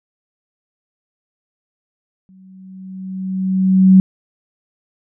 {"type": "tone with exponential growth", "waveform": "sine", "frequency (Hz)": 188.6, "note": "F#3", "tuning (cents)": 33, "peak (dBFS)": -3, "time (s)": [2.29, 4], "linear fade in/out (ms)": 0, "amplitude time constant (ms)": 370, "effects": []}